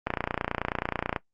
click train, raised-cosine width 0.5 ms, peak -11 dBFS, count 33, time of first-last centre 0.07-1.162 s, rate 29.3 Hz, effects noise-tail reverb RT60 0.1 s tail -17 dB re dry + Opus 48 kbps

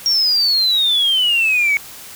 sine exponential sweep, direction down, 5610 to 2217 Hz, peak -11 dBFS, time 0.06-1.77 s, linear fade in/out 0 ms, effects tanh soft clip ceiling -9 dBFS + white hiss -36 dBFS RMS until 2.15 s

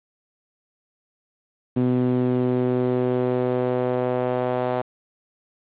sawtooth tone with band-pass filter sweep, 125.3 Hz, B2, 25 cents sharp, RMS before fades -22 dBFS, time 1.76-4.82 s, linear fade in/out 10 ms, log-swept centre 270 to 660 Hz, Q 1.9, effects resampled to 8000 Hz + 8-bit

